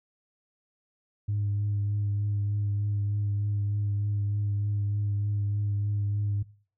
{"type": "tone with vibrato", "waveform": "sine", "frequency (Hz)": 102.5, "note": "G#2", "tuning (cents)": -22, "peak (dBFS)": -24, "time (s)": [1.28, 6.43], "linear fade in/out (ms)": 10, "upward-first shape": "triangle", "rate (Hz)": 3.3, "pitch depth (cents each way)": 21, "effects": ["noise-tail reverb RT60 0.4 s tail -19 dB re dry", "tanh soft clip ceiling -22 dBFS"]}